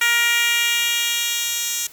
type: tone with high-pass filter sweep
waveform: 10% pulse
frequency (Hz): 471.5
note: A#4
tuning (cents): +20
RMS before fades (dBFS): -20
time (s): 0.01-1.87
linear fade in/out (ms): 5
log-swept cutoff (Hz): 1800 to 5100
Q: 1.5
effects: white hiss -45 dBFS RMS until 1.92 s